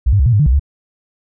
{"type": "tone with pitch steps", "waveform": "sine", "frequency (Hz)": [61.8, 100.7, 67.6, 121, 103.2, 148.9, 61.4, 70.4], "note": ["B1", "G2", "C#2", "B2", "G#2", "D3", "B1", "C#2"], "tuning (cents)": [2, 47, -43, -35, -10, 24, -9, 27], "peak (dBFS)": -8, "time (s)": [0.06, 0.596], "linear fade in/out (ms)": 10, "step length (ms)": 67, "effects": []}